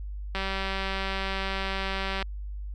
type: click train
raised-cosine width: 0.3 ms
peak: -15 dBFS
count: 363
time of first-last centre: 0.35-2.226 s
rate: 193 Hz
effects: added 50 Hz sine -33 dBFS peak until 2.74 s